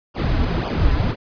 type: noise with flanger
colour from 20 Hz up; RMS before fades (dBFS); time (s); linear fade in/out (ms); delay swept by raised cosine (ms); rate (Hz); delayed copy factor
brown; -19; 0.14-1.16; 50; 0.48 to 5.68; 1.9; -0.85
effects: resampled to 11025 Hz